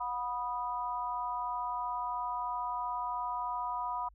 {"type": "tone with amplitude modulation", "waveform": "sine", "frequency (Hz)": 982, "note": "B5", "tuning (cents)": -10, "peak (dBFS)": -28, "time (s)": [0, 4.09], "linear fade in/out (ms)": 10, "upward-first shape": "sine", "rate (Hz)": 257, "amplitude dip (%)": 100, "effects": ["added 50 Hz sine -57 dBFS peak until 4.14 s"]}